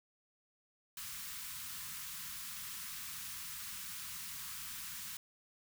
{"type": "band-stop noise", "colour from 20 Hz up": "white", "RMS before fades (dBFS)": -45, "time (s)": [0.97, 5.17], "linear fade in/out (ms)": 2, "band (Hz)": [220, 1000], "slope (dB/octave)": 48, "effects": []}